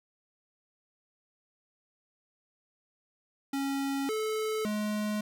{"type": "tone with pitch steps", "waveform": "square", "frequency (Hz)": [275.3, 434.5, 210.8], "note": ["C#4", "A4", "G#3"], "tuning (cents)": [-12, -22, 26], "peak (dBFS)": -30, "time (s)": [3.53, 5.21], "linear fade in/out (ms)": 5, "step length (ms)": 560, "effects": []}